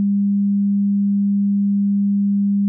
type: tone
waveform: sine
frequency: 200.8 Hz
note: G3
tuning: 42 cents sharp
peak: -14 dBFS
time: 0-2.68 s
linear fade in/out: 0 ms
effects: none